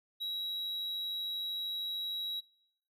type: tone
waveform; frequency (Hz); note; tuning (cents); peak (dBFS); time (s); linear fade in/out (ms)
triangle; 3869; B7; -36; -33; 0.2-2.41; 20
effects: noise-tail reverb RT60 0.8 s tail -24 dB re dry